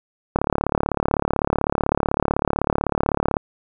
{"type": "click train", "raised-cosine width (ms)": 1, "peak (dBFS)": -4, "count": 109, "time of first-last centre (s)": [0.36, 3.368], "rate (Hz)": 35.9, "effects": []}